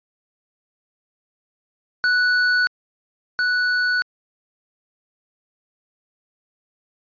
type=tone pair in turn; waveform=square; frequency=1480 / 1480 Hz; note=F#6 / F#6; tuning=0 / 0 cents; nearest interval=unison; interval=0 cents; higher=neither; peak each=-16 / -18 dBFS; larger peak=first; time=2.04-2.67 / 3.39-4.02 s; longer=neither; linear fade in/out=0 ms; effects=resampled to 11025 Hz